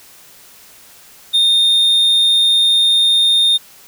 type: tone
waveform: triangle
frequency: 3655 Hz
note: A#7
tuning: 35 cents flat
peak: -8 dBFS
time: 1.33-3.58 s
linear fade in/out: 20 ms
effects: white hiss -43 dBFS RMS until 3.87 s

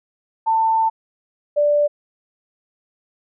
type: tone pair in turn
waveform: sine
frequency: 893 / 587.3 Hz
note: A5 / D5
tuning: +25 / 0 cents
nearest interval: perfect fifth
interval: 725 cents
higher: first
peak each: -14 / -13 dBFS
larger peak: second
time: 0.46-0.9 / 1.56-1.88 s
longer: first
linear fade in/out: 20 ms
effects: none

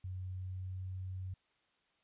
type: tone with pitch glide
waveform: sine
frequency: 92.5 to 93.25 Hz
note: F#2 to F#2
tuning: 0 to +14 cents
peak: -39 dBFS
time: 0.04-1.34 s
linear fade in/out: 5 ms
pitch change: +14 cents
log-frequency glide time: 0.23-0.86 s
effects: white hiss -75 dBFS RMS until 2.03 s + resampled to 8000 Hz

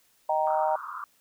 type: chord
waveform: sine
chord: Eb major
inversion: none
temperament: just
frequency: 622.3 / 777.8 / 933.4 Hz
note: Eb5 / G5 / Bb5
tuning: 0 / -14 / +2 cents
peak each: -27 dBFS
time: 0.29-0.76 s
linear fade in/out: 5 ms
type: band-pass noise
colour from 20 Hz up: pink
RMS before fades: -38 dBFS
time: 0.47-1.04 s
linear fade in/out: 0 ms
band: 1000 to 1400 Hz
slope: 96 dB/octave
effects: white hiss -65 dBFS RMS until 1.2 s

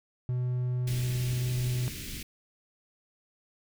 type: tone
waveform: triangle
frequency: 124.7 Hz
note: B2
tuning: 17 cents sharp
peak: -25 dBFS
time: 0.29-1.88 s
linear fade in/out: 0 ms
type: band-stop noise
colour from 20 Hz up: pink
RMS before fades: -39 dBFS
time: 0.87-2.23 s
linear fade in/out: 5 ms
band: 330 to 2000 Hz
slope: 24 dB/octave
effects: none

